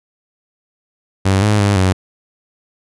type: tone with pitch steps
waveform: sawtooth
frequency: 96.4 / 105.2 / 101.1 / 93.6 Hz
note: G2 / G#2 / G#2 / F#2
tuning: -28 / +23 / -46 / +20 cents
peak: -7 dBFS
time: 1.25-1.93 s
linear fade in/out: 10 ms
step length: 170 ms
effects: resampled to 24000 Hz